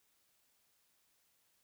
silence, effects white hiss -75 dBFS RMS until 1.63 s

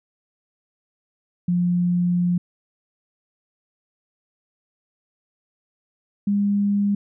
sine tone pair in turn, 176.5 / 202.4 Hz, F3 / G#3, +19 / -44 cents, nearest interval major second, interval 237 cents, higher second, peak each -17 dBFS, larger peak neither, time 1.48-2.38 / 6.27-6.95 s, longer first, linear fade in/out 5 ms, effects none

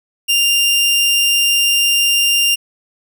sawtooth tone, 2794 Hz, F7, in tune, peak -8 dBFS, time 0.28-2.56 s, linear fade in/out 20 ms, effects none

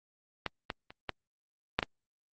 clicks, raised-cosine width 0.3 ms, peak -15 / -17 / -30 / -17 / -9 / -13 dBFS, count 6, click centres 0.463 / 0.702 / 0.905 / 1.093 / 1.79 / 1.828 s, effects Opus 32 kbps

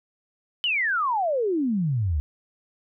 sine exponential sweep, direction down, 3077 to 69.3 Hz, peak -21 dBFS, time 0.64-2.2 s, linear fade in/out 0 ms, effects none

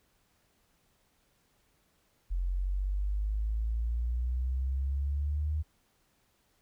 sine exponential sweep, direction up, 43.75 to 77.4 Hz, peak -28 dBFS, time 2.3-5.63 s, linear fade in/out 20 ms, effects pink hiss -71 dBFS RMS until 6.61 s

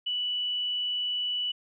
sine tone, 2960 Hz, F#7, in tune, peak -27 dBFS, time 0.06-1.52 s, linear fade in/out 10 ms, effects none

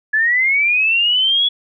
sine linear sweep, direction up, 1700 to 3400 Hz, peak -12 dBFS, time 0.13-1.49 s, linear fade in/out 10 ms, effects none

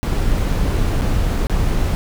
brown noise with dropouts, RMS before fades -17 dBFS, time 0.03-1.95 s, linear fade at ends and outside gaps 0 ms, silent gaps 0.521-0.525 / 1.011-1.019 / 1.469-1.497 s, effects none

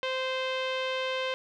sawtooth tone with low-pass filter, 520 Hz, C5, 11 cents flat, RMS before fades -31 dBFS, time 0.03-1.34 s, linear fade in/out 0 ms, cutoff 3200 Hz, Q 2.7, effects none

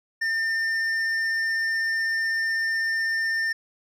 sine tone with hard clipping, 1804 Hz, A6, 43 cents sharp, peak -24 dBFS, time 0.21-3.53 s, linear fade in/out 10 ms, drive 6 dB, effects none

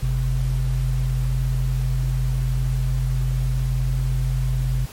sine tone pair together, 48.43 / 129.3 Hz, G1 / C3, -20 / -20 cents, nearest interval octave + perfect fourth, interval 1700 cents, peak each -21 dBFS, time 0.02-4.86 s, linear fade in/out 10 ms, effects pink hiss -41 dBFS RMS until 4.92 s + MP3 64 kbps

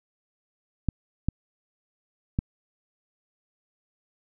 clicks, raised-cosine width 5 ms, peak -11 dBFS, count 3, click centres 0.887 / 1.286 / 2.389 s, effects none

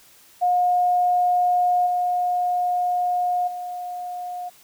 sine tone with level steps, 717 Hz, F5, 45 cents sharp, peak -16 / -19 / -28 dBFS, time 0.41-4.5 s, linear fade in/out 20 ms, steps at 1.86 / 3.47 s, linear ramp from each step 10 ms, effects white hiss -52 dBFS RMS until 4.63 s

